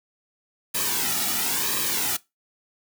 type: noise with flanger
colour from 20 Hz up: white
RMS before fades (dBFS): -25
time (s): 0.74-2.17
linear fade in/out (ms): 10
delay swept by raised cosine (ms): 1.4 to 1.94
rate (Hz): 0.99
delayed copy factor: -0.7
effects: noise-tail reverb RT60 0.2 s tail -20 dB re dry